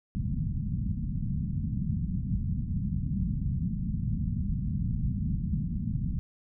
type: low-pass noise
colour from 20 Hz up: white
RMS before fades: -30 dBFS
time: 0.15-6.19 s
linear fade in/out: 0 ms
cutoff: 210 Hz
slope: 48 dB/octave
effects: none